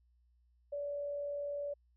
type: tone with frequency modulation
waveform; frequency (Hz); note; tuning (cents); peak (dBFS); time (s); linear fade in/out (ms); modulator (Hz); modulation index
sine; 575; D5; -37; -36; 0.72-1.74; 10; 40; 0.21
effects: added 60 Hz sine -67 dBFS peak until 1.96 s